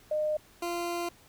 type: tone pair in turn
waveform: sine / 20% pulse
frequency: 610 / 345.5 Hz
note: D#5 / F4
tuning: -34 / -19 cents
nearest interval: minor seventh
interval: 985 cents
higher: first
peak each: -26 dBFS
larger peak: neither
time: 0.11-0.37 / 0.62-1.09 s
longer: second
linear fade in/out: 5 ms
effects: pink hiss -58 dBFS RMS until 1.28 s